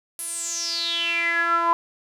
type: tone with band-pass filter sweep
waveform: sawtooth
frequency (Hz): 337.9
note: E4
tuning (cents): +43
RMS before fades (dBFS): -24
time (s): 0.19-1.73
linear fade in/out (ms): 0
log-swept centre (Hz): 11000 to 1000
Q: 8.7
effects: none